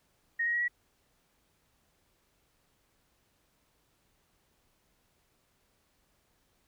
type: tone with pitch steps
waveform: sine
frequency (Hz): 1864.7 / 1886.4 / 1908.3 / 1930.5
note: A#6 / A#6 / A#6 / B6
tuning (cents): 0 / +20 / +40 / -40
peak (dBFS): -27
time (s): 0.39-0.682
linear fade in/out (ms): 10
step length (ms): 73
effects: pink hiss -72 dBFS RMS until 6.67 s